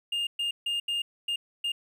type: tone bursts at uneven times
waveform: triangle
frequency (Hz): 2822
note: F7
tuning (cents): +17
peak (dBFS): -25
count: 6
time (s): 0.12-0.27 / 0.39-0.51 / 0.66-0.8 / 0.88-1.02 / 1.28-1.36 / 1.64-1.72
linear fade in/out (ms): 5
effects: 11-bit